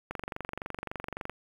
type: click train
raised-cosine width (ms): 0.5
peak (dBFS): -20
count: 29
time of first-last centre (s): 0.11-1.296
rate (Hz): 23.6
effects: 8-bit